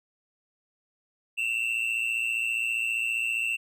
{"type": "tone pair together", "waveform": "triangle", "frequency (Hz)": [2637, 2752], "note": ["E7", "F7"], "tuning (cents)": [0, -26], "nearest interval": "minor second", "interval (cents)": 74, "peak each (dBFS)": -27, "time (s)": [1.37, 3.57], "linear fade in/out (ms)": 20, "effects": []}